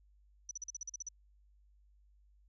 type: tone bursts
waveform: sine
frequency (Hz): 5940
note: F#8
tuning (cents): +6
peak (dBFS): -39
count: 10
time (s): 0.49-1.087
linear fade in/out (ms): 2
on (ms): 21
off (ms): 43
effects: added 50 Hz sine -63 dBFS peak until 2.48 s